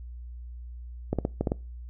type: clicks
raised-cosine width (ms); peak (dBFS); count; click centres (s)
2; -12; 6; 1.13 / 1.187 / 1.251 / 1.41 / 1.472 / 1.519
effects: noise-tail reverb RT60 0.3 s tail -23 dB re dry + added 60 Hz sine -38 dBFS peak until 1.89 s